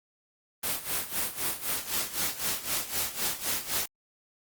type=noise with tremolo; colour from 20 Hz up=white; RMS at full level=-28 dBFS; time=0.63-3.86 s; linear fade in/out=5 ms; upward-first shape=sine; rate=3.9 Hz; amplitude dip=80%; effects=Opus 32 kbps